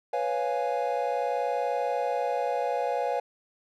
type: chord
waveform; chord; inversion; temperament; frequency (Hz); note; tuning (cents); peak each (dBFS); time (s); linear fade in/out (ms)
triangle; C# dominant seventh; third; equal; 493.9 / 554.4 / 698.5 / 830.6; B4 / C#5 / E#5 / G#5; 0 / 0 / 0 / 0; -29; 0.13-3.2; 5
effects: tanh soft clip ceiling -13 dBFS